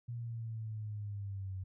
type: linear sweep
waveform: sine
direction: down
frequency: 119.9 to 93.1 Hz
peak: -38 dBFS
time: 0.08-1.64 s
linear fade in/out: 10 ms
effects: none